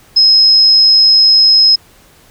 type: tone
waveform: sine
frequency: 5130 Hz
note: E8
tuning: 48 cents flat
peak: -4 dBFS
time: 0.16-1.76 s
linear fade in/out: 10 ms
effects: pink hiss -45 dBFS RMS until 2.3 s